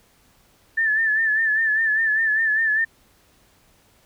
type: tone with vibrato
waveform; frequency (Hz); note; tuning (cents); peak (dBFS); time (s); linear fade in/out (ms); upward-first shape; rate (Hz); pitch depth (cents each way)
sine; 1760; A6; 0; -17; 0.77-2.85; 10; sine; 5; 57
effects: pink hiss -58 dBFS RMS until 4.05 s